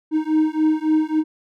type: beating tone pair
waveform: triangle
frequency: 310 / 313.6 Hz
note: D#4 / D#4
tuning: -6 / +14 cents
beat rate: 3.6 Hz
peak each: -17 dBFS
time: 0.11-1.24 s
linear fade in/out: 50 ms
effects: none